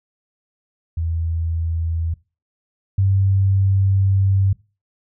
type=tone pair in turn; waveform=sine; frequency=82.41 / 97.07 Hz; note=E2 / G2; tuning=0 / -16 cents; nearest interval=minor third; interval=284 cents; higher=second; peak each=-19 / -13 dBFS; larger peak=second; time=0.97-2.14 / 2.98-4.53 s; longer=second; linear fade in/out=5 ms; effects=noise-tail reverb RT60 0.3 s tail -21 dB re dry